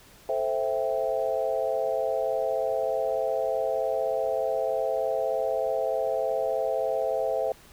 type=chord; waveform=sine; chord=A minor seventh; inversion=none; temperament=equal; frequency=440 / 523.3 / 659.3 / 784 Hz; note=A4 / C5 / E5 / G5; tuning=0 / 0 / 0 / 0 cents; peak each=-32 / -28 / -28 / -34 dBFS; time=0.29-7.52 s; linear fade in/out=2 ms; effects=pink hiss -53 dBFS RMS until 7.72 s